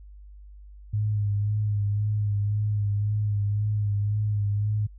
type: tone with vibrato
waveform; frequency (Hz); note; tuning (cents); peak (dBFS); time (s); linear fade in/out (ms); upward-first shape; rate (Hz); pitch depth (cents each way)
sine; 103.83; G#2; 0; -22; 0.93-4.87; 10; sine; 1.9; 33
effects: added 50 Hz sine -43 dBFS peak until 4.98 s